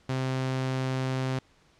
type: tone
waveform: sawtooth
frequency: 130.81 Hz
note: C3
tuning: in tune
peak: -23 dBFS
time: 0.09-1.39 s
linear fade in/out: 5 ms
effects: pink hiss -62 dBFS RMS until 1.79 s + low-pass 6000 Hz 12 dB/octave